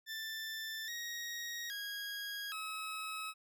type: tone with pitch steps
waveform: 20% pulse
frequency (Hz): 1771 / 1884 / 1642 / 1284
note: A6 / A#6 / G#6 / E6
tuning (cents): +11 / +18 / -20 / -46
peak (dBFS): -35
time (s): 0.06-3.34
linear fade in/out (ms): 50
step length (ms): 820
effects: none